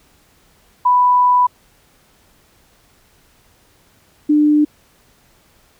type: tone pair in turn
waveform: sine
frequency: 990 / 298.9 Hz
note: B5 / D4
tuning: +4 / +31 cents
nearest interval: octave + major sixth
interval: 2073 cents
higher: first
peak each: -9 dBFS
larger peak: neither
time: 0.85-1.47 / 4.29-4.65 s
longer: first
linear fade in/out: 10 ms
effects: pink hiss -54 dBFS RMS until 5.79 s